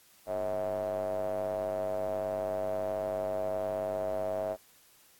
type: tone with band-pass filter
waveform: square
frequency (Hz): 49.32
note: G1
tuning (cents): +11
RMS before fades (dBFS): -33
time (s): 0.26-4.57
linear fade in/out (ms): 50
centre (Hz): 620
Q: 9.5
effects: white hiss -61 dBFS RMS until 5.19 s + AAC 64 kbps